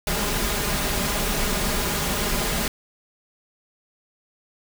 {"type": "noise with comb filter", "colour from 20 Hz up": "pink", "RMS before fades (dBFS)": -24, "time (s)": [0.07, 2.68], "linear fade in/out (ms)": 2, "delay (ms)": 4.9, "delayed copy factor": 0.55, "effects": []}